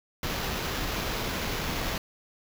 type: noise with sample-and-hold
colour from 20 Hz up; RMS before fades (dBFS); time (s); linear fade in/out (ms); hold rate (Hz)
pink; -31; 0.23-1.98; 2; 8820
effects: none